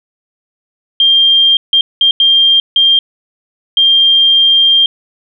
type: tone bursts at uneven times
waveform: sine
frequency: 3193 Hz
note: G7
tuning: 31 cents sharp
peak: -5 dBFS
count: 6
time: 1-1.57 / 1.73-1.81 / 2.01-2.11 / 2.2-2.6 / 2.76-2.99 / 3.77-4.86 s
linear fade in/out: 2 ms
effects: none